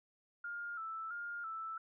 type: tone with vibrato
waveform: sine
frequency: 1365 Hz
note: F6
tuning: 40 cents flat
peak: -40 dBFS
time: 0.44-1.78 s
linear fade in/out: 5 ms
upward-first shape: square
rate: 1.5 Hz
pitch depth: 58 cents each way
effects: none